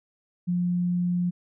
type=tone; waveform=sine; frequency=177 Hz; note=F3; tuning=23 cents sharp; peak=-22 dBFS; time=0.47-1.31 s; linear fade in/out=20 ms; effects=none